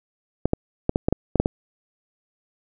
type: clicks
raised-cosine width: 2 ms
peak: -5 dBFS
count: 9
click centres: 0.456 / 0.534 / 0.894 / 0.959 / 1.085 / 1.126 / 1.357 / 1.4 / 1.459 s
effects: none